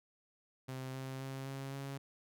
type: tone with pitch steps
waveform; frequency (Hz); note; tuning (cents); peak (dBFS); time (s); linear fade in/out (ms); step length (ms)
sawtooth; 130.81 / 132.48 / 134.18 / 135.89 / 137.63; C3 / C3 / C3 / C#3 / C#3; 0 / +22 / +44 / -34 / -12; -37; 0.68-1.98; 10; 260
effects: none